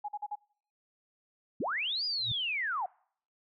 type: tone bursts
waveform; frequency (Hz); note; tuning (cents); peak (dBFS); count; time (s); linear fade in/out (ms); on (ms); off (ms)
sine; 830.6; G#5; 0; -33; 4; 0.04-0.356; 10; 46; 44
type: linear two-way sweep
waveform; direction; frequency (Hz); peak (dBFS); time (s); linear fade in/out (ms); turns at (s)
sine; up then down; 141.6 to 4978 to 682; -30; 1.6-2.86; 5; 2.05
type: tone with exponential growth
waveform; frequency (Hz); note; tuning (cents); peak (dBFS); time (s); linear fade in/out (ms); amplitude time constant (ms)
sine; 116.54; A#2; 0; -31; 2.18-2.32; 5; 30
effects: noise-tail reverb RT60 0.6 s tail -26 dB re dry